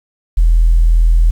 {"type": "tone", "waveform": "sine", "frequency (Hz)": 41.2, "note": "E1", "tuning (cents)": 0, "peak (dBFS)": -5, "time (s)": [0.37, 1.31], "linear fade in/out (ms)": 10, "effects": ["tanh soft clip ceiling -2 dBFS", "7-bit"]}